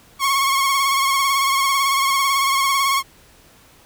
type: tone with vibrato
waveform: sawtooth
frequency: 1095 Hz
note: C#6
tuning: 22 cents flat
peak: -12 dBFS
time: 0.19-3.03 s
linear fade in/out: 50 ms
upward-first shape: sine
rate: 18 Hz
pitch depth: 45 cents each way
effects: pink hiss -50 dBFS RMS until 3.85 s